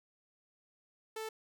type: tone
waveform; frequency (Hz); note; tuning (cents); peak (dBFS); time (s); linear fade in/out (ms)
sawtooth; 440; A4; 0; -35; 1.16-1.29; 5
effects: none

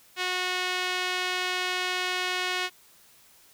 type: tone with band-pass filter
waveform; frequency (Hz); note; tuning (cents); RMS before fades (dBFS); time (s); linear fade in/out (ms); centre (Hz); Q
sawtooth; 365.1; F#4; -23; -29; 0.16-2.7; 50; 2800; 1.1
effects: white hiss -57 dBFS RMS until 3.53 s

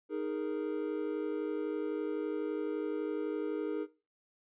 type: chord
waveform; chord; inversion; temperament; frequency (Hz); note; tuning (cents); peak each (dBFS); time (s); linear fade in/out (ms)
triangle; D# suspended fourth; none; just; 311.1 / 414.8 / 466.7; D#4 / G#4 / A#4; 0 / -2 / +2; -35 / -35 / -36; 0.09-3.87; 50
effects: noise-tail reverb RT60 0.3 s tail -18 dB re dry + resampled to 8000 Hz

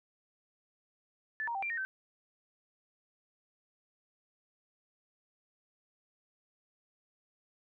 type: tone with pitch steps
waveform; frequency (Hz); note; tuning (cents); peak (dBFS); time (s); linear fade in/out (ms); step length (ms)
sine; 1748 / 937 / 781 / 2367 / 1853 / 1544; A6 / A#5 / G5 / D7 / A#6 / G6; -12 / +9 / -7 / +13 / -11 / -27; -33; 1.4-1.85; 0; 75
effects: none

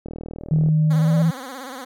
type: click train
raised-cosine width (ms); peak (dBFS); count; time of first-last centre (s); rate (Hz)
2; -19; 26; 0.06-0.687; 39.9
type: tone with exponential growth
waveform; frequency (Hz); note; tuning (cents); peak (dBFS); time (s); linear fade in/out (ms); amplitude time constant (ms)
sine; 589; D5; +5; -24; 0.39-1.22; 1; 180
type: tone with pitch glide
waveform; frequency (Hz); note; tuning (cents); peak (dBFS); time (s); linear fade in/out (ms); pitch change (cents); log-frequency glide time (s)
sine; 155.56 to 163.77; D#3 to E3; 0 to -11; -14; 0.51-1.31; 10; +89; 0.93-1.19
type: tone with vibrato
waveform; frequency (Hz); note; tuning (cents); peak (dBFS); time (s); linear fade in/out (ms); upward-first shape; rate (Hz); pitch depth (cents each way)
10% pulse; 261.6; C4; 0; -24; 0.9-1.85; 10; sine; 17; 110
effects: none

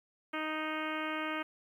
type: harmonic tone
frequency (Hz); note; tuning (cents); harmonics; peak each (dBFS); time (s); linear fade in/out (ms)
311.1; D#4; 0; 1 / 2 / 3 / 4 / 5 / 6 / 7 / 8 / 9 / 10; -39 / -42 / -44 / -40 / -42 / -46 / -43 / -46 / -48 / -50; 0.33-1.43; 10
effects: 11-bit

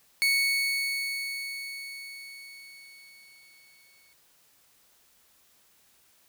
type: tone with exponential decay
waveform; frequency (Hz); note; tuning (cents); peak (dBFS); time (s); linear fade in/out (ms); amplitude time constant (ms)
30% pulse; 2217; C#7; 0; -18; 0.22-4.13; 0; 850
effects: white hiss -63 dBFS RMS until 6.28 s

